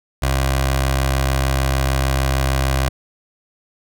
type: tone with notch filter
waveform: 15% pulse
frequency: 66.6 Hz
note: C2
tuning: 31 cents sharp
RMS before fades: -18 dBFS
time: 0.22-2.89 s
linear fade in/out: 10 ms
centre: 220 Hz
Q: 0.77
effects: none